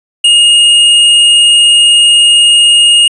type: tone with hard clipping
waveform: triangle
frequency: 2853 Hz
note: F7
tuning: 36 cents sharp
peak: -4 dBFS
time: 0.24-3.08 s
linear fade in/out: 5 ms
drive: 17 dB
effects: resampled to 22050 Hz

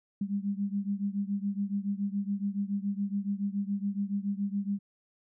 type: beating tone pair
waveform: sine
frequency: 198 / 205.1 Hz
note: G3 / G#3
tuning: +18 / -21 cents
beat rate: 7.1 Hz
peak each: -31 / -33 dBFS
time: 0.21-4.79 s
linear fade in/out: 5 ms
effects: none

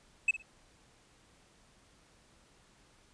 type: tone with echo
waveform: triangle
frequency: 2588 Hz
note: E7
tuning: 32 cents flat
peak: -21 dBFS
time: 0.28-0.31 s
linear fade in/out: 5 ms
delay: 57 ms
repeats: 2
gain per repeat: -14 dB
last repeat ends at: 0.424 s
effects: pink hiss -64 dBFS RMS until 3.13 s + resampled to 22050 Hz

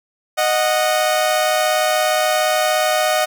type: tone pair together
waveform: sawtooth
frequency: 619 / 736.1 Hz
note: D#5 / F#5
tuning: -9 / -9 cents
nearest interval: minor third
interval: 300 cents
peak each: -13 / -15 dBFS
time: 0.37-3.26 s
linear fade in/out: 20 ms
effects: none

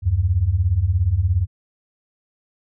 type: beating tone pair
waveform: sine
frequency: 77.78 / 94.78 Hz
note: D#2 / F#2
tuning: 0 / +42 cents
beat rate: 17 Hz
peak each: -20 / -17 dBFS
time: 0.02-1.47 s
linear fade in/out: 50 ms
effects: none

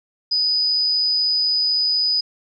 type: tone with amplitude modulation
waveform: sine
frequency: 4978 Hz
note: D#8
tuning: in tune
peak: -15 dBFS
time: 0.31-2.21 s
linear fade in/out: 10 ms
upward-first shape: sine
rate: 161 Hz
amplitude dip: 25%
effects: none

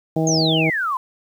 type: harmonic tone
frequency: 160 Hz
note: D#3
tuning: 49 cents sharp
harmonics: 1 / 2 / 3 / 4 / 5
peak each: -20 / -21 / -25 / -25 / -29 dBFS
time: 0.16-0.7 s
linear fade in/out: 5 ms
type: exponential sweep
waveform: sine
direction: down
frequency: 6645 to 993 Hz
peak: -19 dBFS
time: 0.27-0.97 s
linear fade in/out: 2 ms
effects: 8-bit

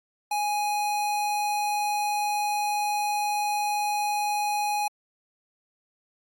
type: tone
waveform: square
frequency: 831 Hz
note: G#5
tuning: 1 cent sharp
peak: -25 dBFS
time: 0.31-4.88 s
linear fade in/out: 5 ms
effects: AAC 64 kbps

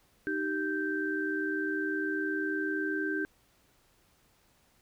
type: tone cluster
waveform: sine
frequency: 308.9 / 388.7 / 1563 Hz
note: D#4 / G4 / G6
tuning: -12 / -15 / -6 cents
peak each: -33 / -35 / -33 dBFS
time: 0.27-3.25 s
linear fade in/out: 0 ms
effects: pink hiss -67 dBFS RMS until 4.81 s

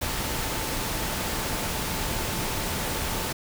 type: tone in noise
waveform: sine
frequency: 885 Hz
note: A5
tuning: 10 cents sharp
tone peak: -40 dBFS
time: 0.01-3.33 s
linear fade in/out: 10 ms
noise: pink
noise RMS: -29 dBFS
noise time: 0.01-3.33 s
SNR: -14 dB
effects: none

